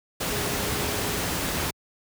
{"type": "tone in noise", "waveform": "sine", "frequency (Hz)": 415.3, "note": "G#4", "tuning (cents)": 0, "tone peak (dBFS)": -36, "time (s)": [0.3, 1.19], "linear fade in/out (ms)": 10, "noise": "pink", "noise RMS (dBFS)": -27, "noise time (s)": [0.2, 1.71], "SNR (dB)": -12, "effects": ["high-pass 60 Hz 12 dB/octave"]}